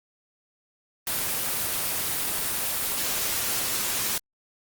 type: noise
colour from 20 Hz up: white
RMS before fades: -27 dBFS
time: 1.07-4.18 s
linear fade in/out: 2 ms
effects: Opus 24 kbps